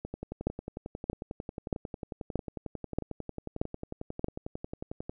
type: two click trains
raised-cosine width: 2 ms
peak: -14 / -23 dBFS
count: 7 / 57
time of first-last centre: 0.47-4.244 / 0.05-5.095 s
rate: 1.59 / 11.1 Hz
effects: none